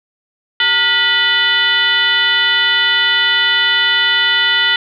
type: tone with frequency modulation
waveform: sine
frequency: 2470 Hz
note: D#7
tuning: 13 cents flat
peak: -10 dBFS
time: 0.6-4.76 s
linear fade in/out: 2 ms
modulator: 520 Hz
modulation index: 2.2
effects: none